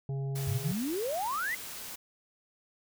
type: harmonic tone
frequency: 136.7 Hz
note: C#3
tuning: 24 cents flat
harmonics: 1 / 3 / 5 / 6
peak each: -31 / -43 / -51 / -56 dBFS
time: 0.09-0.72 s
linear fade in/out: 2 ms
type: noise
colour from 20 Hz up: white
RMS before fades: -42 dBFS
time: 0.35-1.96 s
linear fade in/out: 10 ms
type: exponential sweep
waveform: sine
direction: up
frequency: 89.6 to 2093 Hz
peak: -30 dBFS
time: 0.47-1.55 s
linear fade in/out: 5 ms
effects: none